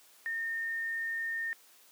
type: tone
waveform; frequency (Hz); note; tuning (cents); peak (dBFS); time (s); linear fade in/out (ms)
sine; 1826; A#6; -36; -32; 0.26-1.53; 0
effects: white hiss -60 dBFS RMS until 1.91 s + high-pass 300 Hz 12 dB/octave